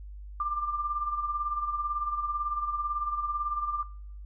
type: tone with tremolo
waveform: sine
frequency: 1189 Hz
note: D6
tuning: 21 cents sharp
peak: -25 dBFS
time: 0.4-3.83 s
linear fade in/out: 2 ms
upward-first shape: sine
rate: 18 Hz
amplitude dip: 55%
effects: noise-tail reverb RT60 0.7 s tail -24 dB re dry + added 50 Hz sine -40 dBFS peak until 4.25 s